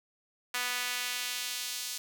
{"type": "tone with high-pass filter sweep", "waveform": "sawtooth", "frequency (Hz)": 246.9, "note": "B3", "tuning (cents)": 0, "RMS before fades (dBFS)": -35, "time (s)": [0.54, 1.98], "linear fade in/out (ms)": 5, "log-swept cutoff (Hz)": [1600, 4700], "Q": 0.96, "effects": ["9-bit"]}